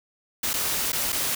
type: noise with dropouts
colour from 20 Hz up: white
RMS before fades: -26 dBFS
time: 0.43-1.35 s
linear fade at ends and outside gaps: 5 ms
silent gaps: 0.533-0.538 / 0.921-0.929 / 1.122-1.126 s
effects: none